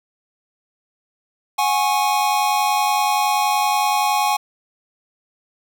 square chord, F# suspended second, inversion none, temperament equal with one note detuned, 740 / 830.6 / 1094.1 Hz, F#5 / G#5 / C#6, 0 / 0 / -23 cents, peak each -24 / -19 / -23 dBFS, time 1.58-4.37 s, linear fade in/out 10 ms, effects none

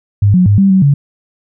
sine tone with pitch steps, 101.5 / 181.4 / 102 / 195.6 / 189.8 / 141.6 Hz, G#2 / F#3 / G#2 / G3 / F#3 / C#3, -39 / -34 / -31 / -4 / +44 / +37 cents, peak -5 dBFS, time 0.22-0.94 s, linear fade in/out 5 ms, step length 120 ms, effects none

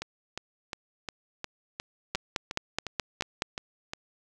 two click trains, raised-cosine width 0.2 ms, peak -10 / -17 dBFS, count 7 / 12, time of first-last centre 2.15-3.421 / 0.02-3.935 s, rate 4.72 / 2.81 Hz, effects none

